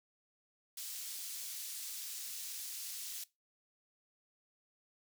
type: high-pass noise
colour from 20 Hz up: pink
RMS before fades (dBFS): -44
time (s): 0.77-3.24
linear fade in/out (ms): 5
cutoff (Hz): 5000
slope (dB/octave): 12
effects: noise-tail reverb RT60 0.2 s tail -19 dB re dry